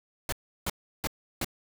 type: noise bursts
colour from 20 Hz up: pink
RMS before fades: -30 dBFS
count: 4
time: 0.29-1.446 s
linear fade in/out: 2 ms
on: 34 ms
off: 340 ms
effects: none